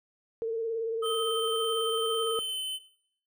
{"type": "tone with vibrato", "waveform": "sine", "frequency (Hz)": 453.2, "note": "A#4", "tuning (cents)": -49, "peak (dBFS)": -28, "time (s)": [0.42, 2.39], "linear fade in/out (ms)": 0, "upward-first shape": "sine", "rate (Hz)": 18, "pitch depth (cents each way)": 35}
{"type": "tone with pitch glide", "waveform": "square", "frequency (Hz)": [3103, 3050], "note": ["G7", "G7"], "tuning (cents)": [-18, -48], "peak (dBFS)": -32, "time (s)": [1.02, 2.8], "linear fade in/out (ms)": 50, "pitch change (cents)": -30, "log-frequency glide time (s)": [2.19, 2.59]}
{"type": "tone with tremolo", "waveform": "sine", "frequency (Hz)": 1267, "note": "D#6", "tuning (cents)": 31, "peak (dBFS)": -32, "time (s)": [1.02, 2.4], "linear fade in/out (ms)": 10, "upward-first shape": "square", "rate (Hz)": 12, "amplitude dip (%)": 30}
{"effects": ["noise-tail reverb RT60 0.7 s tail -19 dB re dry"]}